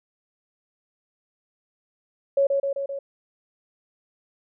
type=tone with echo; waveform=sine; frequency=554.4 Hz; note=C#5; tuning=in tune; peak=-16 dBFS; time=2.37-2.47 s; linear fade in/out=5 ms; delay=130 ms; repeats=4; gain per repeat=-3 dB; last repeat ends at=2.99 s; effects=none